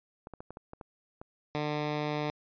clicks, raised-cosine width 1 ms, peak -29 dBFS, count 8, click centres 0.271 / 0.337 / 0.405 / 0.506 / 0.571 / 0.734 / 0.812 / 1.215 s
10% pulse tone, 149.6 Hz, D3, 32 cents sharp, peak -22 dBFS, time 1.55-2.3 s, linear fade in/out 0 ms
effects resampled to 11025 Hz

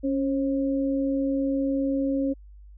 sine tone pair together, 275.9 / 537 Hz, C#4 / C5, -8 / +45 cents, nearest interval octave, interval 1153 cents, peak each -23 / -29 dBFS, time 0.03-2.34 s, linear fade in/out 20 ms, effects added 50 Hz sine -44 dBFS peak until 2.77 s

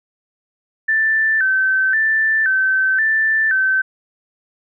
sine tone with vibrato, 1650 Hz, G#6, 12 cents flat, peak -13 dBFS, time 0.88-3.82 s, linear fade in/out 10 ms, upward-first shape square, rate 0.95 Hz, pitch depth 120 cents each way, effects none

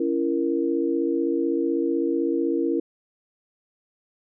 sine chord, A# diminished, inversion first, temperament just, 279.7 / 335.6 / 466.2 Hz, C#4 / E4 / A#4, +16 / +31 / 0 cents, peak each -26 / -23 / -27 dBFS, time 0-2.8 s, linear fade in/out 5 ms, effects none

